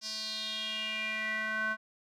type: tone with band-pass filter sweep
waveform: square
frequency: 217.4 Hz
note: A3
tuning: 21 cents flat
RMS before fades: -35 dBFS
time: 0.01-1.77 s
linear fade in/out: 50 ms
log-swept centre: 5200 to 1400 Hz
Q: 5.3
effects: none